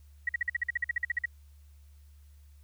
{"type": "tone bursts", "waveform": "sine", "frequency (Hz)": 1915, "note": "A#6", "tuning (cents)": 46, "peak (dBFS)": -25, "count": 15, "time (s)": [0.27, 1.257], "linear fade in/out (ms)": 5, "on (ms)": 21, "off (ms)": 48, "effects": ["added 72 Hz sine -52 dBFS peak until 2.63 s", "white hiss -70 dBFS RMS until 2.63 s"]}